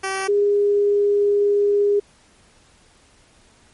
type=tone pair in turn; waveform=10% pulse / sine; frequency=385.1 / 408 Hz; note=G4 / G#4; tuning=-31 / -31 cents; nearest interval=minor second; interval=100 cents; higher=second; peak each=-14 dBFS; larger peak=neither; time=0.03-0.28 / 0.28-2 s; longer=second; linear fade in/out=10 ms; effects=pink hiss -54 dBFS RMS until 3.73 s + MP3 48 kbps